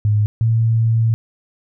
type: tone pair in turn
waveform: sine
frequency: 105.3 / 113.54 Hz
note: G#2 / A#2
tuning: +24 / -45 cents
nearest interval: minor second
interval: 131 cents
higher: second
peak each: -12 dBFS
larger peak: neither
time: 0.05-0.26 / 0.41-1.14 s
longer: second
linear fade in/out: 0 ms
effects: none